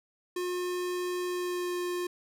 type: tone with pitch glide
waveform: square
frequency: 358.8 to 355.3 Hz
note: F4 to F4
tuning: +47 to +30 cents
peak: -31 dBFS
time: 0.36-2.07 s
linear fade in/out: 5 ms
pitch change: -17 cents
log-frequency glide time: 1.25-1.77 s
effects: none